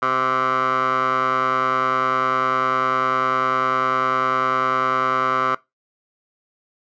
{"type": "tone with band-pass filter", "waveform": "15% pulse", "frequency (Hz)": 130, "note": "C3", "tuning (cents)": -11, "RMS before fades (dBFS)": -20, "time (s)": [0.02, 5.55], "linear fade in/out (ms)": 5, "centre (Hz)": 1200, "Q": 3.8, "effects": ["noise-tail reverb RT60 0.2 s tail -20 dB re dry", "resampled to 16000 Hz"]}